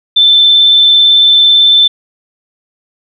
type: tone with vibrato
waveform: sine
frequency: 3538 Hz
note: A7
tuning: 9 cents sharp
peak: -3 dBFS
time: 0.16-1.88 s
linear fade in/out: 10 ms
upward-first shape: sine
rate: 18 Hz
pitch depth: 10 cents each way
effects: none